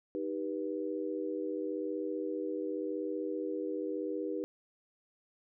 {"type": "chord", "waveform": "sine", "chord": "Eb augmented", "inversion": "none", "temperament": "equal with one note detuned", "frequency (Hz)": [311.1, 392, 487.1], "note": ["Eb4", "G4", "B4"], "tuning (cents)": [0, 0, -24], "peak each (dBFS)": [-37, -38, -38], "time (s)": [0.15, 4.44], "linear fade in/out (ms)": 0, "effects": []}